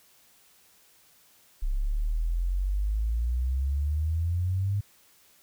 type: exponential sweep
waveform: sine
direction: up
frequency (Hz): 32.7 to 102.7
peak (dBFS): -24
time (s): 1.62-4.81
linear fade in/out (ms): 10
effects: white hiss -60 dBFS RMS until 5.42 s